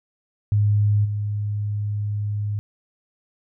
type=tone with level steps; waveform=sine; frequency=103.83 Hz; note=G#2; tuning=in tune; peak=-15 / -22 dBFS; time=0.52-2.59 s; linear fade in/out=0 ms; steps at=1.04 s; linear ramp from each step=20 ms; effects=none